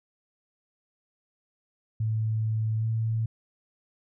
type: tone with pitch glide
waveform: sine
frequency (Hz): 110 to 112.18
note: A2 to A2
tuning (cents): 0 to +34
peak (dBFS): -24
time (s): 2-3.26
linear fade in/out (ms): 5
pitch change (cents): +34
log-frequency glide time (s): 2.78-2.85
effects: none